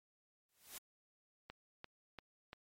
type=noise with exponential growth; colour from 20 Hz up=white; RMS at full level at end=-46 dBFS; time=0.49-0.78 s; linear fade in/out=1 ms; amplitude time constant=63 ms
type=click train; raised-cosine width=0.3 ms; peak=-32 dBFS; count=4; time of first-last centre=1.5-2.531 s; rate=2.91 Hz
effects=MP3 64 kbps